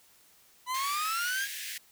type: exponential sweep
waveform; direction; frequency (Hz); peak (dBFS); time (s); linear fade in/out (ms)
40% pulse; up; 988 to 1661.2; -29; 0.66-1.48; 50
type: high-pass noise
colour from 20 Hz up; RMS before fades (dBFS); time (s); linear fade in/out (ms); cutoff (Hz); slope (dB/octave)
pink; -39; 0.74-1.78; 5; 1600; 96
effects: white hiss -61 dBFS RMS until 1.91 s